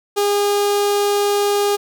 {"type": "tone with notch filter", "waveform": "sawtooth", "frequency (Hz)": 407.7, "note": "G#4", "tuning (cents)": -32, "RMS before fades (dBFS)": -17, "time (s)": [0.16, 1.77], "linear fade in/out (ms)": 20, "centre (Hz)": 1900, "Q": 1.7, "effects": []}